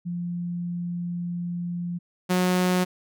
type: tone pair in turn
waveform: sine / sawtooth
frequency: 174.3 / 181.86 Hz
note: F3 / F#3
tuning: -3 / -30 cents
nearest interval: minor second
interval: 73 cents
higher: second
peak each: -27 / -16 dBFS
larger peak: second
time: 0.05-1.99 / 2.29-2.85 s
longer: first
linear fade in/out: 20 ms
effects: none